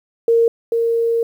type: tone pair in turn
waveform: sine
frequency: 462.1 / 462.1 Hz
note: A#4 / A#4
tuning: -15 / -15 cents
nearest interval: unison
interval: 0 cents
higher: neither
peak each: -10 / -14 dBFS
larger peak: first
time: 0.28-0.48 / 0.72-1.23 s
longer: second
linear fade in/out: 2 ms
effects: 8-bit